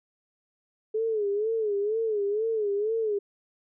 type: tone with vibrato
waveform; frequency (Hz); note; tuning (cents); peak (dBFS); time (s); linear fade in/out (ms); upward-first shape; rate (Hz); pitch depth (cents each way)
sine; 426.1; G#4; +44; -24; 0.94-3.19; 10; sine; 2.1; 110
effects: none